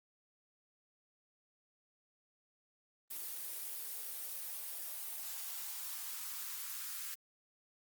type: noise with high-pass filter sweep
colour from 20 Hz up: blue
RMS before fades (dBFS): -43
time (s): 3.1-7.15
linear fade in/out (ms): 10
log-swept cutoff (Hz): 300 to 1400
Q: 2.1
effects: Opus 32 kbps